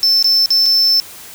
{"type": "tone with dropouts", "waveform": "triangle", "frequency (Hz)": 5300, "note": "E8", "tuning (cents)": 9, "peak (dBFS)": -8, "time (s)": [0.03, 1], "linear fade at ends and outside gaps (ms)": 0, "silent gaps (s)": [[0.226, 0.244], [0.459, 0.505], [0.658, 0.662]], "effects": ["white hiss -35 dBFS RMS until 1.34 s"]}